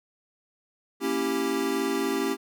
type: chord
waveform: square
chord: A# diminished seventh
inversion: none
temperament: equal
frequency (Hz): 233.1 / 277.2 / 329.6 / 392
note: A#3 / C#4 / E4 / G4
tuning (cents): 0 / 0 / 0 / 0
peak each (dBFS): -35 / -30 / -33 / -29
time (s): 1-2.37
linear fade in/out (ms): 50
effects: none